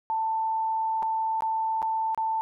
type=tone with dropouts; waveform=sine; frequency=888 Hz; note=A5; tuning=16 cents sharp; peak=-24 dBFS; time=0.1-2.41 s; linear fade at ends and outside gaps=0 ms; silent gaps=1.024-1.029 / 1.407-1.422 / 1.819-1.827 / 2.147-2.176 s; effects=none